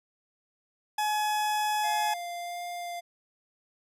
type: tone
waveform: 40% pulse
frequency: 847 Hz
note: G#5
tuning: 34 cents sharp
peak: -25 dBFS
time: 0.98-2.14 s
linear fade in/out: 5 ms
type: tone with vibrato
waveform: square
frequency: 699 Hz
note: F5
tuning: 1 cent sharp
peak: -35 dBFS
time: 1.83-3.01 s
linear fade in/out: 20 ms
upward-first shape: sine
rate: 1.5 Hz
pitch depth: 9 cents each way
effects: resampled to 32000 Hz